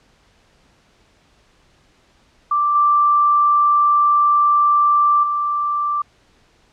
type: tone with level steps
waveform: sine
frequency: 1175 Hz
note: D6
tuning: 1 cent sharp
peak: -14 / -11 / -17 dBFS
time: 2.51-6.02 s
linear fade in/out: 5 ms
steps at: 2.75 / 5.23 s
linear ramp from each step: 5 ms
effects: pink hiss -56 dBFS RMS until 6.72 s + low-pass 6000 Hz 12 dB/octave